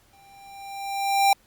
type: tone with exponential growth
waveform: square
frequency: 791 Hz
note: G5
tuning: 15 cents sharp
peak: -15 dBFS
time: 0.13-1.33 s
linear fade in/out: 2 ms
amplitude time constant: 260 ms
effects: pink hiss -60 dBFS RMS until 1.46 s + Opus 48 kbps